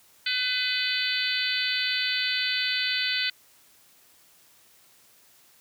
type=harmonic tone; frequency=503 Hz; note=B4; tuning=32 cents sharp; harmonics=3 / 4 / 5 / 6 / 7 / 8 / 9; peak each=-32 / -32 / -32 / -32 / -32 / -32 / -32 dBFS; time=0.26-3.3 s; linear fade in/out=5 ms; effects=white hiss -58 dBFS RMS until 5.6 s + high-pass 60 Hz 12 dB/octave